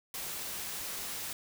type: noise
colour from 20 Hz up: white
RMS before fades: -39 dBFS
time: 0.14-1.33 s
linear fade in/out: 2 ms
effects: none